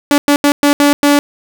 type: tone bursts at uneven times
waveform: sawtooth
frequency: 288 Hz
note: D4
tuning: 34 cents flat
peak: -3 dBFS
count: 6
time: 0.11-0.18 / 0.28-0.36 / 0.44-0.52 / 0.63-0.73 / 0.8-0.93 / 1.03-1.19 s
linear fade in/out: 0 ms
effects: none